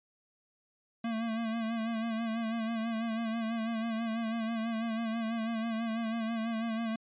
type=tone with vibrato; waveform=square; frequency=226.3 Hz; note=A3; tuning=49 cents sharp; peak=-32 dBFS; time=1.04-6.96 s; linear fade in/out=5 ms; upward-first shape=sine; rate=6.1 Hz; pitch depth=48 cents each way; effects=resampled to 8000 Hz